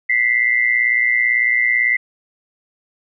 sine tone pair together, 1973 / 2091 Hz, B6 / C7, -2 / -2 cents, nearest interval minor second, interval 100 cents, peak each -16 dBFS, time 0.09-1.97 s, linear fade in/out 10 ms, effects none

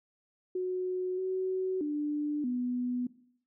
sine tone with pitch steps, 367.5 / 374.6 / 296.2 / 247.2 Hz, F#4 / F#4 / D4 / B3, -12 / +21 / +15 / +2 cents, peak -29 dBFS, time 0.55-3.07 s, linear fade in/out 5 ms, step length 630 ms, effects noise-tail reverb RT60 0.6 s tail -17 dB re dry

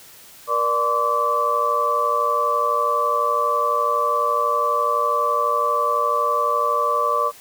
sine tone cluster, 476.2 / 590 / 1041 / 1153 Hz, A#4 / D5 / C6 / D6, +37 / +8 / -9 / -32 cents, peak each -26 / -25 / -25 / -19 dBFS, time 0.47-7.32 s, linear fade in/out 50 ms, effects white hiss -45 dBFS RMS until 7.4 s

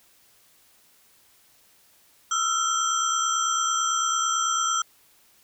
sine tone cluster, 1291 / 1360 / 3191 / 5930 / 7430 Hz, E6 / F6 / G7 / F#8 / A#8, -37 / -46 / +30 / +3 / -7 cents, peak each -29 / -25 / -31 / -28 / -32 dBFS, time 2.31-4.82 s, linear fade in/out 5 ms, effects white hiss -59 dBFS RMS until 5.43 s

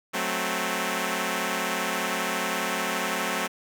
5% pulse chord, F# diminished, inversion none, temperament equal, 185 / 220 / 261.6 Hz, F#3 / A3 / C4, 0 / 0 / 0 cents, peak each -19 dBFS, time 0.13-3.48 s, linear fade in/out 20 ms, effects none

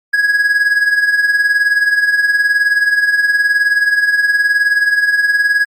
triangle tone with tremolo, 1661.2 Hz, G#6, in tune, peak -5 dBFS, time 0.13-5.65 s, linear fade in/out 10 ms, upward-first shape triangle, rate 19 Hz, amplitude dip 70%, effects Opus 48 kbps

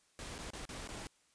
pink noise with dropouts, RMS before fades -45 dBFS, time 0.19-1.07 s, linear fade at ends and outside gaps 0 ms, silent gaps 0.381-0.388 / 0.504-0.534 / 0.653-0.691 / 0.875-0.889 s, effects white hiss -71 dBFS RMS until 1.34 s + resampled to 22050 Hz

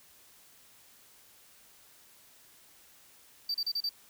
triangle tone bursts, 4643 Hz, D8, 21 cents flat, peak -28 dBFS, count 5, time 3.49-3.892 s, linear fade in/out 5 ms, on 54 ms, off 33 ms, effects white hiss -59 dBFS RMS until 4.09 s

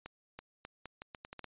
accelerating click train, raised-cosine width 0.3 ms, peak -28 dBFS, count 10, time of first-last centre 0.06-1.443 s, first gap 330 ms, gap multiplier 0.79, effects resampled to 8000 Hz

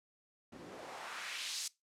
white noise with band-pass filter sweep, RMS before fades -44 dBFS, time 0.52-1.68 s, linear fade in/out 5 ms, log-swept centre 210 to 6500 Hz, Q 1.4, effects noise-tail reverb RT60 0.2 s tail -21 dB re dry + low-pass 11000 Hz 12 dB/octave

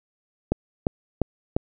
click train, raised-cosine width 2 ms, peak -7 dBFS, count 4, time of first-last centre 0.52-1.565 s, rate 2.87 Hz, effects none

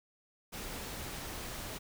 pink noise, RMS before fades -42 dBFS, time 0.52-1.79 s, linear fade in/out 20 ms, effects none

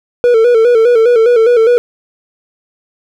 triangle tone with vibrato, 466.2 Hz, A#4, in tune, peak -3 dBFS, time 0.24-1.78 s, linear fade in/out 0 ms, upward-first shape square, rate 4.9 Hz, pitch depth 71 cents each way, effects none

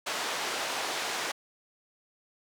pink band-pass noise, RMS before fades -33 dBFS, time 0.06-1.32 s, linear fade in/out 10 ms, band 560 to 6800 Hz, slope 12 dB/octave, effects none

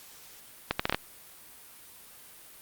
accelerating click train, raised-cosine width 0.3 ms, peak -9 dBFS, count 6, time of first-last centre 0.71-0.946 s, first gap 85 ms, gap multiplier 0.7, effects white hiss -51 dBFS RMS until 2.61 s + Opus 48 kbps

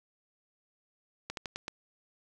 slowing click train, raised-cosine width 0.2 ms, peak -19 dBFS, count 5, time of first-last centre 1.3-1.681 s, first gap 72 ms, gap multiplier 1.19, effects none

